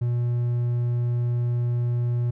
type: tone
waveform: triangle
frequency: 120.5 Hz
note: B2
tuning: 42 cents flat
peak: -19 dBFS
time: 0.01-2.31 s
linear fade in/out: 10 ms
effects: none